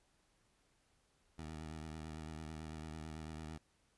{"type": "tone with vibrato", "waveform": "15% pulse", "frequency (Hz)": 78.4, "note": "D#2", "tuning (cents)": 14, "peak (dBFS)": -39, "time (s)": [1.38, 3.58], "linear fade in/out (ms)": 10, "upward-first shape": "triangle", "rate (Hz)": 9, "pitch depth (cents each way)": 60, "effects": ["pink hiss -75 dBFS RMS until 3.97 s", "resampled to 24000 Hz"]}